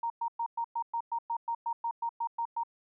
sine tone bursts, 930 Hz, A#5, 4 cents flat, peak -29 dBFS, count 15, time 0.03-2.635 s, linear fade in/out 5 ms, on 71 ms, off 110 ms, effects none

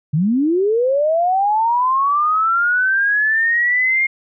sine linear sweep, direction up, 138.59 to 2141 Hz, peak -13 dBFS, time 0.13-4.07 s, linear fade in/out 10 ms, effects none

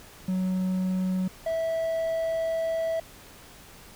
triangle tone pair in turn, 185.8 / 654.3 Hz, F#3 / E5, +7 / -13 cents, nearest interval octave + minor seventh, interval 2180 cents, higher second, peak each -22 / -23 dBFS, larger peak first, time 0.28-1.28 / 1.46-3 s, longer second, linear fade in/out 5 ms, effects pink hiss -49 dBFS RMS until 3.95 s

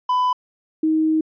triangle / sine tone pair in turn, 1000 / 315 Hz, B5 / D#4, +21 / +21 cents, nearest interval octave + minor sixth, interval 2000 cents, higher first, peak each -14 / -15 dBFS, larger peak first, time 0.09-0.33 / 0.83-1.21 s, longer second, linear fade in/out 5 ms, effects resampled to 11025 Hz

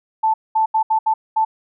sine tone bursts at uneven times, 880 Hz, A5, in tune, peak -13 dBFS, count 6, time 0.23-0.34 / 0.55-0.66 / 0.74-0.83 / 0.9-0.99 / 1.06-1.14 / 1.36-1.45 s, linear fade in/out 10 ms, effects none

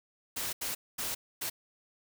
white noise bursts at uneven times, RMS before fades -35 dBFS, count 4, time 0.36-0.53 / 0.61-0.75 / 0.98-1.15 / 1.41-1.5 s, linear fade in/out 10 ms, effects none

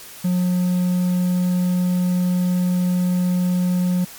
triangle tone, 180 Hz, F#3, 47 cents flat, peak -14 dBFS, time 0.24-4.05 s, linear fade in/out 10 ms, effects white hiss -39 dBFS RMS until 4.18 s + MP3 96 kbps

